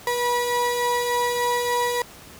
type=tone pair together; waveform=35% pulse; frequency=484.3 / 972 Hz; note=B4 / B5; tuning=-34 / -28 cents; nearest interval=octave; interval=1206 cents; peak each=-22 dBFS; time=0.07-2.02 s; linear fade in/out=2 ms; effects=pink hiss -44 dBFS RMS until 2.39 s + high-pass 60 Hz 12 dB/octave